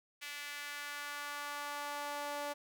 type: tone with high-pass filter sweep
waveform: sawtooth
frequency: 290 Hz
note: D4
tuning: 22 cents flat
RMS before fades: -42 dBFS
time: 0.21-2.54 s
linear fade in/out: 20 ms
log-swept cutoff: 2200 to 640 Hz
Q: 1.7
effects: none